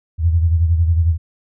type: beating tone pair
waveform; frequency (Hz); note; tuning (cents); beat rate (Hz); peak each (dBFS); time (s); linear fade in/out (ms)
sine; 82.41 / 93.41; E2 / F#2; 0 / +17; 11; -12 / -21; 0.18-1.18; 50
effects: none